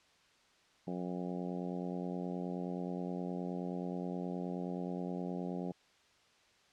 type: harmonic tone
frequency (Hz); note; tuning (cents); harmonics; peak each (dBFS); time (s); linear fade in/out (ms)
89.5; F2; +43; 2 / 3 / 4 / 5 / 6 / 7 / 8 / 9; -39 / -43 / -45 / -47 / -49 / -50 / -51 / -52; 0.87-5.72; 5
effects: white hiss -67 dBFS RMS until 6.72 s + low-pass 5000 Hz 12 dB/octave